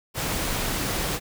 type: noise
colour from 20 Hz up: pink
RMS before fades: -27 dBFS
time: 0.14-1.2 s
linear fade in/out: 50 ms
effects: none